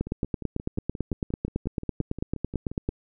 two click trains, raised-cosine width 3 ms, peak -22 / -13 dBFS, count 17 / 27, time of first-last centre 0.07-2.892 / 0.01-2.889 s, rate 5.67 / 9.03 Hz, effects none

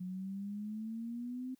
sine exponential sweep, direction up, 180.4 to 260 Hz, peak -38 dBFS, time 0-1.55 s, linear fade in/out 10 ms, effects white hiss -75 dBFS RMS until 1.59 s

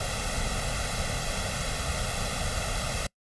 pink noise with comb filter, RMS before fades -30 dBFS, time 0-3.07 s, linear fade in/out 5 ms, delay 1.5 ms, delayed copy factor +0.8, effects noise-tail reverb RT60 0.1 s tail -25 dB re dry + resampled to 24000 Hz

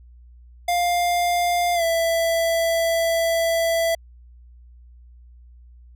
square tone with pitch glide, 702 to 664.1 Hz, F5 to E5, +9 to +13 cents, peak -19 dBFS, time 0.68-3.95 s, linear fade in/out 5 ms, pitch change -96 cents, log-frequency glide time 1.74-1.83 s, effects added 60 Hz sine -44 dBFS peak until 5.95 s

